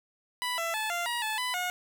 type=tone with pitch steps; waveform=15% pulse; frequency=989 / 668 / 868 / 694 / 954 / 868 / 999 / 722 Hz; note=B5 / E5 / A5 / F5 / A#5 / A5 / B5 / F#5; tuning=+2 / +23 / -24 / -11 / +40 / -24 / +20 / -43 cents; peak=-23 dBFS; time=0.42-1.7 s; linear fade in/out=0 ms; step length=160 ms; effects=none